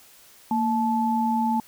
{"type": "tone pair together", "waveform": "sine", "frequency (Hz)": [230.2, 869], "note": ["A#3", "A5"], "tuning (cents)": [-22, -22], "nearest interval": "octave + major seventh", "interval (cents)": 2300, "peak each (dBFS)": -23, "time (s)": [0.51, 1.6], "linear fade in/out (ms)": 2, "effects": ["white hiss -52 dBFS RMS until 1.67 s"]}